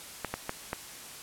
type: clicks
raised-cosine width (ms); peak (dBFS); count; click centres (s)
0.5; -16; 4; 0.247 / 0.34 / 0.494 / 0.731
effects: white hiss -45 dBFS RMS until 1.22 s + low-pass 12000 Hz 12 dB/octave